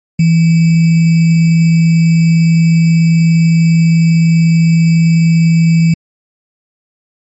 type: tone with sample-and-hold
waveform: sine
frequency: 164.81 Hz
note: E3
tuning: in tune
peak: -5 dBFS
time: 0.19-5.94 s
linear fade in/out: 5 ms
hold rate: 2450 Hz
effects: MP3 32 kbps